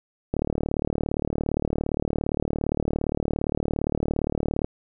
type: click train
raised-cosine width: 2 ms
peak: -11 dBFS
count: 162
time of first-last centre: 0.34-4.645 s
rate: 37.4 Hz
effects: none